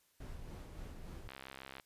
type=noise with tremolo; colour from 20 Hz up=brown; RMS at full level=-46 dBFS; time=0.2-1.28 s; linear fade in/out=5 ms; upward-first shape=sine; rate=3.5 Hz; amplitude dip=35%
type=click train; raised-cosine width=0.3 ms; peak=-31 dBFS; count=35; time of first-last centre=1.29-1.798 s; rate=66.9 Hz
effects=white hiss -73 dBFS RMS until 1.85 s + resampled to 32000 Hz